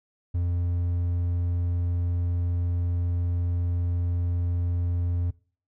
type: tone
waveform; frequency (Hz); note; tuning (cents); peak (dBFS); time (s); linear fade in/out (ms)
triangle; 87.31; F2; 0; -21; 0.34-5.31; 10
effects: noise-tail reverb RT60 0.4 s tail -21 dB re dry